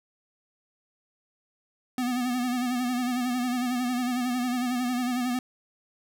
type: tone with vibrato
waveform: square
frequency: 248 Hz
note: B3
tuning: 7 cents sharp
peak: -26 dBFS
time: 1.98-5.39 s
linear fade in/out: 2 ms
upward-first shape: sine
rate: 11 Hz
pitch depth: 53 cents each way
effects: none